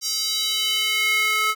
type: tone with high-pass filter sweep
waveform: square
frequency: 431.6 Hz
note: A4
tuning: 33 cents flat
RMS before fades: -22 dBFS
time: 0.01-1.55 s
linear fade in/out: 50 ms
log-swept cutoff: 5400 to 1500 Hz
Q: 3.3
effects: none